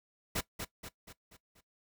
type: noise with echo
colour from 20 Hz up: pink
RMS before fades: -33 dBFS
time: 0.35-0.41 s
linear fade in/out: 10 ms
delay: 240 ms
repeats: 5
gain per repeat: -6 dB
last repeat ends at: 1.61 s
effects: noise-tail reverb RT60 0.1 s tail -17 dB re dry